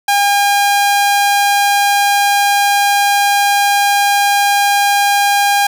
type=tone; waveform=sawtooth; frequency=808 Hz; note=G#5; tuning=48 cents flat; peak=-6 dBFS; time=0.08-5.67 s; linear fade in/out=5 ms; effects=none